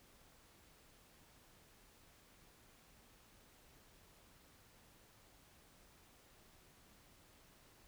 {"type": "silence", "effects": ["pink hiss -66 dBFS RMS until 7.87 s"]}